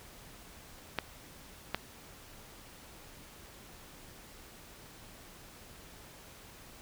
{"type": "clicks", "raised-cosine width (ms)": 0.3, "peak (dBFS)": -14, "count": 2, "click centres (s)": [0.987, 1.746], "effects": ["pink hiss -53 dBFS RMS until 6.81 s"]}